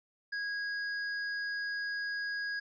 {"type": "tone with hard clipping", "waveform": "sine", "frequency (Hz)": 1650, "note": "G#6", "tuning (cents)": -12, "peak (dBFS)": -35, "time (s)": [0.32, 2.6], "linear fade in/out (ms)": 10, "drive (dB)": 16, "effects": ["resampled to 16000 Hz"]}